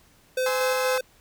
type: tone with tremolo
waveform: square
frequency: 512 Hz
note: C5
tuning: 38 cents flat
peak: -23 dBFS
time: 0.37-1.01 s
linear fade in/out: 5 ms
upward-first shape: square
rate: 4.2 Hz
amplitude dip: 25%
type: chord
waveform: 30% pulse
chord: Ab augmented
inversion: none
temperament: just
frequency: 830.6 / 1038.3 / 1297.8 Hz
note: Ab5 / C6 / E6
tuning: 0 / -14 / -27 cents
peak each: -29 dBFS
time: 0.46-0.98 s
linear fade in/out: 2 ms
effects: pink hiss -58 dBFS RMS until 1.2 s